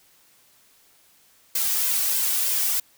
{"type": "noise with flanger", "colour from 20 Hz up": "blue", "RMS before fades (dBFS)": -23, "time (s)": [1.55, 2.8], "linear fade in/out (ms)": 5, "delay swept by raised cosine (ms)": [1.9, 2.69], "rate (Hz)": 3.2, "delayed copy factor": 0.7, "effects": ["white hiss -58 dBFS RMS until 2.97 s"]}